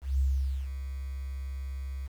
sine tone with ADSR envelope, 67.1 Hz, C2, 44 cents sharp, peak -22 dBFS, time 0.01-2.08 s, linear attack 180 ms, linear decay 480 ms, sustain -11 dB, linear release 17 ms, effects 9-bit

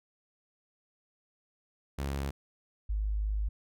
sawtooth / sine tone pair in turn, 69.3 / 51.92 Hz, C#2 / G#1, 0 / 0 cents, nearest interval perfect fourth, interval 500 cents, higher first, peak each -28 dBFS, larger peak neither, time 1.98-2.31 / 2.89-3.49 s, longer second, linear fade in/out 10 ms, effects none

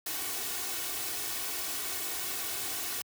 white noise with comb filter, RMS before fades -35 dBFS, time 0.06-3.02 s, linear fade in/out 5 ms, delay 2.7 ms, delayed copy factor +0.7, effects high-pass 80 Hz 12 dB/octave

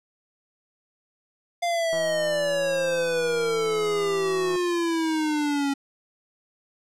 square exponential sweep, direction down, 698.5 to 275.7 Hz, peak -23 dBFS, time 1.62-5.74 s, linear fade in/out 10 ms
click train, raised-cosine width 1 ms, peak -24 dBFS, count 440, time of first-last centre 1.93-4.559 s, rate 167 Hz
effects low-pass 9000 Hz 12 dB/octave

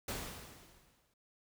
pink noise with exponential decay, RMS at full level -38 dBFS, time 0.08-1.14 s, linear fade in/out 5 ms, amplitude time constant 230 ms, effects none

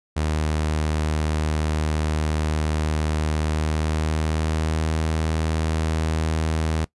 sawtooth tone with pitch glide, 77.2 to 79.37 Hz, D#2 to D#2, -13 to +35 cents, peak -17 dBFS, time 0.16-6.85 s, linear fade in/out 10 ms, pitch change +48 cents, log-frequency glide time 3.37-5.06 s, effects noise-tail reverb RT60 0.1 s tail -20 dB re dry + resampled to 24000 Hz

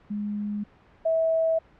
sine tone pair in turn, 207.2 / 649.7 Hz, G#3 / E5, -4 / -25 cents, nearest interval octave + minor sixth, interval 1979 cents, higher second, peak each -27 / -20 dBFS, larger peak second, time 0.1-0.64 / 1.05-1.59 s, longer neither, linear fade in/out 10 ms, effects pink hiss -56 dBFS RMS until 1.79 s + low-pass 2000 Hz 12 dB/octave

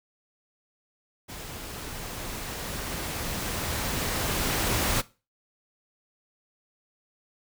pink noise with level ramp, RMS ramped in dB -40 to -25 dBFS, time 1.28-5.02 s, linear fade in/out 20 ms, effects noise-tail reverb RT60 0.3 s tail -19 dB re dry

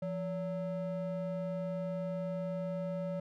triangle ring-modulated tone, 370 Hz, F#4, in tune, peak -29 dBFS, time 0.02-3.2 s, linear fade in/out 5 ms, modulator 198 Hz, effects none

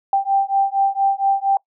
sine beating tone pair, 784 / 788.3 Hz, G5 / G5, 0 / +9 cents, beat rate 4.3 Hz, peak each -18 dBFS, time 0.13-1.57 s, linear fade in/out 2 ms, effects noise-tail reverb RT60 0.1 s tail -24 dB re dry

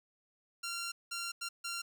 10% pulse tone bursts at uneven times, 1380 Hz, F6, 21 cents flat, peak -29 dBFS, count 4, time 0.63-0.92 / 1.11-1.32 / 1.41-1.49 / 1.64-1.82 s, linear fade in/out 10 ms, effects none

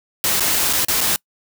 white noise with dropouts, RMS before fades -18 dBFS, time 0.24-1.16 s, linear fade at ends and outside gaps 0 ms, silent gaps 0.397-0.406 / 0.728-0.734 / 0.848-0.884 / 1.006-1.012 s, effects noise-tail reverb RT60 0.1 s tail -26 dB re dry

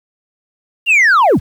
sine linear sweep, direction down, 2862 to 36.71 Hz, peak -4 dBFS, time 0.86-1.4 s, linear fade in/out 50 ms, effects tanh soft clip ceiling -6 dBFS + 7-bit

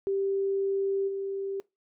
sine tone with level steps, 392 Hz, G4, in tune, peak -25 / -30 dBFS, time 0.07-1.6 s, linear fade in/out 0 ms, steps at 1.07 s, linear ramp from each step 20 ms, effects noise-tail reverb RT60 0.2 s tail -21 dB re dry

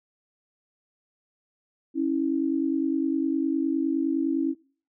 sine tone pair together, 274.2 / 324 Hz, C#4 / E4, -19 / -30 cents, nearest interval minor third, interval 289 cents, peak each -25 dBFS, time 1.94-4.55 s, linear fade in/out 50 ms, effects noise-tail reverb RT60 0.4 s tail -20 dB re dry

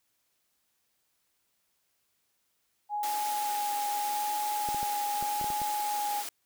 sine tone with vibrato, 830.6 Hz, G#5, in tune, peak -29 dBFS, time 2.89-6.24 s, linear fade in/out 50 ms, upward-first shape sine, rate 0.82 Hz, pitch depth 12 cents each way
white high-pass noise, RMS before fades -38 dBFS, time 3.03-6.29 s, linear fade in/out 2 ms, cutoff 250 Hz, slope 48 dB/octave
clicks, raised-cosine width 2 ms, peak -28 dBFS, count 8, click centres 4.688 / 4.746 / 4.83 / 5.226 / 5.413 / 5.443 / 5.503 / 5.617 s
effects white hiss -75 dBFS RMS until 6.45 s

